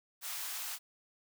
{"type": "high-pass noise", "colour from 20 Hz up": "white", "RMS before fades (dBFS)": -40, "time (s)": [0.21, 0.79], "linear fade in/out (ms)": 50, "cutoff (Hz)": 740, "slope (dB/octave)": 24, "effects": []}